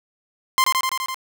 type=tone with echo; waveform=sawtooth; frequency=1046.5 Hz; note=C6; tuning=in tune; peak=-10 dBFS; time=0.58-0.64 s; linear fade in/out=0 ms; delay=84 ms; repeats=6; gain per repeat=-2 dB; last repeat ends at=1.144 s; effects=none